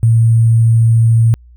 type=tone with sample-and-hold; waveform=sine; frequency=114.2 Hz; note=A#2; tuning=35 cents flat; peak=-6 dBFS; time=0.03-1.34 s; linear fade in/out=0 ms; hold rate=8820 Hz; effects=added 60 Hz sine -38 dBFS peak until 1.56 s